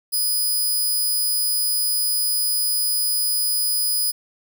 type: tone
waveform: 5% pulse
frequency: 4980 Hz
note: D#8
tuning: 1 cent sharp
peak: -12 dBFS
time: 0.12-4.12 s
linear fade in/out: 20 ms
effects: none